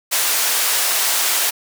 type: band-pass noise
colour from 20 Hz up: white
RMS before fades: -18 dBFS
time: 0.11-1.51 s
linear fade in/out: 20 ms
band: 590 to 16000 Hz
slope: 12 dB/octave
effects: none